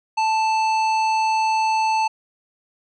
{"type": "tone with hard clipping", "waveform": "sine", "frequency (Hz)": 880, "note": "A5", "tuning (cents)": 0, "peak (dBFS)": -19, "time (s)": [0.17, 2.08], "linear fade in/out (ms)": 10, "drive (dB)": 12, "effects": ["resampled to 24000 Hz"]}